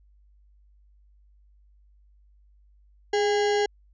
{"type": "tone with sample-and-hold", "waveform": "sine", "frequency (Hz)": 415.3, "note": "G#4", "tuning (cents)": 0, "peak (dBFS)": -20, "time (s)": [3.13, 3.66], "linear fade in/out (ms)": 5, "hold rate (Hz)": 1225, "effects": ["added 50 Hz sine -55 dBFS peak until 3.93 s", "resampled to 16000 Hz"]}